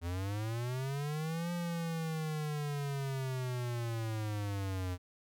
square linear two-way sweep, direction up then down, 83.2 to 174.61 to 89 Hz, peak -35 dBFS, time 0.01-4.98 s, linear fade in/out 50 ms, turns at 1.52 s, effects none

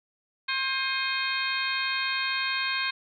harmonic tone with a mistuned harmonic, 531 Hz, C5, 25 cents sharp, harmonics 2 / 3 / 4 / 5 / 6 / 7 / 8, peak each -34 / -31 / -35 / -32 / -37 / -36 / -34 dBFS, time 0.48-2.91 s, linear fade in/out 10 ms, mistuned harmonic 5, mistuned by -98 cents, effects none

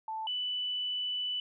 sine tone pair in turn, 880 / 2982 Hz, A5 / F#7, 0 / +13 cents, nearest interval octave + major sixth, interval 2113 cents, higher second, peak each -34 / -31 dBFS, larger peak second, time 0.08-0.27 / 0.27-1.4 s, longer second, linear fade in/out 2 ms, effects none

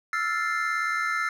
triangle chord, F major seventh, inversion third, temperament equal, 1318.5 / 1396.9 / 1760 / 2093 Hz, E6 / F6 / A6 / C7, 0 / 0 / 0 / 0 cents, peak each -27 / -29 / -29 / -29 dBFS, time 0.13-1.29 s, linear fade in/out 2 ms, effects none

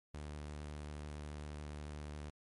sawtooth tone with vibrato, 74.4 Hz, D2, 23 cents sharp, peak -40 dBFS, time 0.14-2.3 s, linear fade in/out 5 ms, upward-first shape sine, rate 11 Hz, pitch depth 12 cents each way, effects MP3 48 kbps

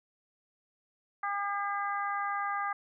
harmonic tone, 403.1 Hz, G4, 48 cents sharp, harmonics 2 / 3 / 4 / 5, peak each -35 / -33 / -38 / -42 dBFS, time 1.23-2.73 s, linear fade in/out 5 ms, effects none

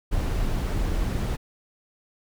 brown noise, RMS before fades -25 dBFS, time 0.11-1.37 s, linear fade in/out 20 ms, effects none

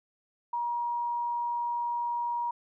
sine tone, 952 Hz, A#5, 36 cents sharp, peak -28 dBFS, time 0.53-2.51 s, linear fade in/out 5 ms, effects none

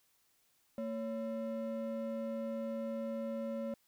triangle ring-modulated tone, 392.5 Hz, G4, 2 cents sharp, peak -31 dBFS, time 0.78-3.74 s, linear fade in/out 2 ms, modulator 165 Hz, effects white hiss -73 dBFS RMS until 3.87 s

